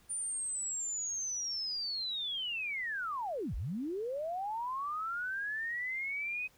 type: linear two-way sweep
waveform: sine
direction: down then up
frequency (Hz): 9300 to 39.24 to 2533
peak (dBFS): -34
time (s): 0.09-6.48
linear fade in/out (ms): 20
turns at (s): 3.55
effects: pink hiss -65 dBFS RMS until 6.57 s